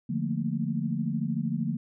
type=chord; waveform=sine; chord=Bb major seventh; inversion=first; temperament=equal with one note detuned; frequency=147.26 / 174.61 / 220 / 233.1 Hz; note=D3 / F3 / A3 / Bb3; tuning=+5 / 0 / 0 / 0 cents; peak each=-32 dBFS; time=0.09-1.77 s; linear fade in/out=10 ms; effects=none